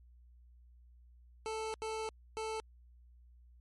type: tone bursts at uneven times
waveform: 25% pulse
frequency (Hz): 440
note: A4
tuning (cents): 0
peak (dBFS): -33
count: 3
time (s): 1.46-1.74 / 1.82-2.09 / 2.37-2.6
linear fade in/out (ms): 0
effects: added 60 Hz sine -57 dBFS peak until 3.6 s + MP3 48 kbps